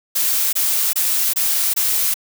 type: noise bursts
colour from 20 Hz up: blue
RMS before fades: -18 dBFS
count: 5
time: 0.15-2.142 s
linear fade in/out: 10 ms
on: 380 ms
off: 23 ms
effects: none